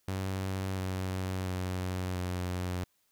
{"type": "tone with pitch steps", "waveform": "sawtooth", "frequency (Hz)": [95.3, 93.61, 91.95, 90.32], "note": ["G2", "F#2", "F#2", "F#2"], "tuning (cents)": [-48, 21, -10, -41], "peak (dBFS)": -28, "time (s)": [0.08, 2.84], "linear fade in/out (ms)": 0, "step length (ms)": 690, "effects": ["white hiss -73 dBFS RMS until 3.11 s"]}